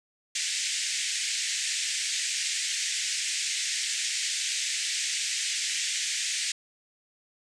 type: band-pass noise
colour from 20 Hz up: white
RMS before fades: -30 dBFS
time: 0.35-6.52 s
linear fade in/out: 5 ms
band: 1800 to 8300 Hz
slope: 48 dB/octave
effects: none